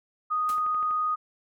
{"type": "tone", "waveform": "sine", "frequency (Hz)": 1242, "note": "D#6", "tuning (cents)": -3, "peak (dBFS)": -23, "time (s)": [0.3, 1.16], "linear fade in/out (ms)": 20}
{"type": "noise with exponential decay", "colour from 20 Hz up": "white", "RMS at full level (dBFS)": -38, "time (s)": [0.49, 0.66], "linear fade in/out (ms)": 0, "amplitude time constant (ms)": 36}
{"type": "click train", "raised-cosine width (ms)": 0.5, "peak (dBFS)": -30, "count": 6, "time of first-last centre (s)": [0.5, 0.91], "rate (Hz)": 12.2}
{"effects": ["MP3 64 kbps"]}